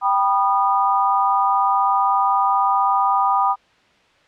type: chord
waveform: sine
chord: G augmented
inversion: none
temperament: just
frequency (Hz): 784 / 980 / 1225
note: G5 / B5 / D#6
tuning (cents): 0 / -14 / -27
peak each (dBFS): -19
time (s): 0.01-3.56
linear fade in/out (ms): 50
effects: white hiss -55 dBFS RMS until 4.27 s + low-pass 3000 Hz 12 dB/octave